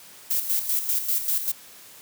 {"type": "noise with tremolo", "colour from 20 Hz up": "violet", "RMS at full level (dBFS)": -23, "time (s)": [0.3, 1.52], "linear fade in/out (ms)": 10, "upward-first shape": "square", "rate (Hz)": 5.1, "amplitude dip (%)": 60, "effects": ["white hiss -47 dBFS RMS until 2.01 s", "high-pass 80 Hz 12 dB/octave"]}